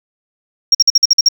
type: tone bursts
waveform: sine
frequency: 5580 Hz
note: F8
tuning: 2 cents flat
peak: -3 dBFS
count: 8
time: 0.72-1.287 s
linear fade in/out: 5 ms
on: 28 ms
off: 49 ms
effects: tanh soft clip ceiling -2 dBFS